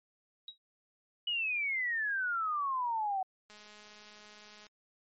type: tone with exponential decay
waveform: sine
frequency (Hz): 3829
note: A#7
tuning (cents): +46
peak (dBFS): -38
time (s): 0.48-0.58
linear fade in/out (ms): 2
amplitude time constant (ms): 21
type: exponential sweep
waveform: sine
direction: down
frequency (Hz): 2960 to 744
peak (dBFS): -30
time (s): 1.27-3.23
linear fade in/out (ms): 5
type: click train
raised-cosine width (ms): 0.2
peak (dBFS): -37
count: 246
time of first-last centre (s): 3.5-4.667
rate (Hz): 210
effects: MP3 32 kbps